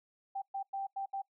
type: tone bursts at uneven times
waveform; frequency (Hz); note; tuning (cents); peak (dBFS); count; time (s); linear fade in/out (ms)
sine; 784; G5; 0; -34; 5; 0.35-0.42 / 0.54-0.63 / 0.73-0.87 / 0.96-1.06 / 1.13-1.22; 10
effects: noise-tail reverb RT60 0.1 s tail -22 dB re dry